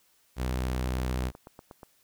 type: tone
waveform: sawtooth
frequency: 63.2 Hz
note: B1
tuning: 41 cents sharp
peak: -24 dBFS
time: 0.36-1.32 s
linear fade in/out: 50 ms
type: click train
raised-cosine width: 1 ms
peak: -30 dBFS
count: 10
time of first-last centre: 0.75-1.832 s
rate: 8.32 Hz
effects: white hiss -66 dBFS RMS until 2.03 s